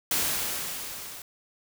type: noise with level ramp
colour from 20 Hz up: white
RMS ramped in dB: -25 to -42 dBFS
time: 0.11-1.22 s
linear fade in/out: 2 ms
effects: none